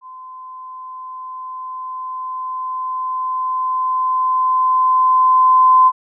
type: tone with level ramp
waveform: sine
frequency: 1028 Hz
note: C6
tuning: 31 cents flat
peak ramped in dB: -33 to -6 dBFS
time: 0.01-5.92 s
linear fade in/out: 50 ms
effects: none